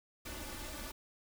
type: noise with comb filter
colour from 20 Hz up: pink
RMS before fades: -44 dBFS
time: 0.25-0.92 s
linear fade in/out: 10 ms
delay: 3.4 ms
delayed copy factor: +1
effects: none